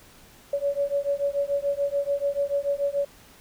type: beating tone pair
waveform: sine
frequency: 562 / 568.9 Hz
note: C#5 / C#5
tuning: +24 / +45 cents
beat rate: 6.9 Hz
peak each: -26 dBFS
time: 0.53-3.05 s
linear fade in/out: 5 ms
effects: pink hiss -52 dBFS RMS until 3.4 s